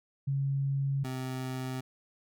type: tone pair in turn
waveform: sine / 25% pulse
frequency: 137.9 / 129.59 Hz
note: C#3 / C3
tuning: -9 / -16 cents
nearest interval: minor second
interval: 107 cents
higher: first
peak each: -27 / -30 dBFS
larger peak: first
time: 0.27-1.04 / 1.04-1.81 s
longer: neither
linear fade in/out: 10 ms
effects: none